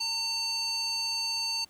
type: tone with band-pass filter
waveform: square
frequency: 908 Hz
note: A#5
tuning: 46 cents flat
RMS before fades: -31 dBFS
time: 0-1.65 s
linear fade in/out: 10 ms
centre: 4800 Hz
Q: 3.8
effects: pink hiss -61 dBFS RMS until 1.69 s